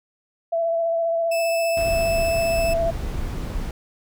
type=tone with vibrato; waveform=sine; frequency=667 Hz; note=E5; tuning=20 cents sharp; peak=-19 dBFS; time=0.52-2.91 s; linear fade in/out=10 ms; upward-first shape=sine; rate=15 Hz; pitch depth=18 cents each way
type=tone; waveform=sawtooth; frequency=2625 Hz; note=E7; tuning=8 cents flat; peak=-24 dBFS; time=1.31-2.74 s; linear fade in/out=10 ms
type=noise; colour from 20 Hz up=brown; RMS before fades=-27 dBFS; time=1.77-3.71 s; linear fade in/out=2 ms
effects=none